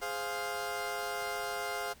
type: chord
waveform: 20% pulse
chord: F minor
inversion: first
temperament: equal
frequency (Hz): 415.3 / 523.3 / 698.5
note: Ab4 / C5 / F5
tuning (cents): 0 / 0 / 0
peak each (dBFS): -35 / -36 / -32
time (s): 0.01-1.94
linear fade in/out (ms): 20
effects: pink hiss -58 dBFS RMS until 2 s